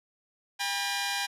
10% pulse tone cluster, 803 / 972 / 1785 Hz, G5 / B5 / A6, +41 / -28 / +24 cents, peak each -22 / -26 / -29 dBFS, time 0.59-1.27 s, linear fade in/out 20 ms, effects low-pass 11000 Hz 12 dB/octave

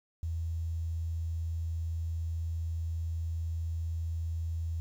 sine tone with quantisation, 82.41 Hz, E2, in tune, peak -31 dBFS, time 0.23-4.8 s, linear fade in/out 0 ms, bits 10, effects none

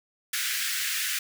pink high-pass noise, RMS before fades -29 dBFS, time 0.33-1.19 s, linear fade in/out 5 ms, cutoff 1500 Hz, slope 48 dB/octave, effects none

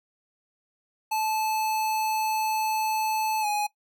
square tone with pitch glide, 870 to 833.6 Hz, A5 to G#5, -20 to +6 cents, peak -25 dBFS, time 1.11-3.67 s, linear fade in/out 10 ms, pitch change -74 cents, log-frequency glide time 3.41-3.46 s, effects noise-tail reverb RT60 0.1 s tail -18 dB re dry

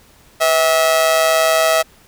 sawtooth tone with amplitude modulation, 647 Hz, E5, 32 cents flat, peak -5 dBFS, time 0.4-1.83 s, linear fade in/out 20 ms, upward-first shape sine, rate 147 Hz, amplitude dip 65%, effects pink hiss -49 dBFS RMS until 2.07 s

